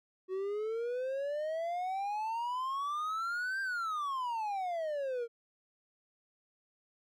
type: exponential two-way sweep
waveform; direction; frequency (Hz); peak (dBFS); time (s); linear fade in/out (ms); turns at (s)
triangle; up then down; 369.5 to 1593 to 457.9; -31; 0.28-5.28; 50; 3.61
effects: none